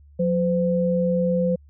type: tone pair together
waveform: sine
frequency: 180 / 511.3 Hz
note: F#3 / C5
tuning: -47 / -40 cents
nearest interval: octave + tritone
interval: 1807 cents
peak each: -21 dBFS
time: 0.19-1.56 s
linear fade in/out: 10 ms
effects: added 72 Hz sine -47 dBFS peak until 1.69 s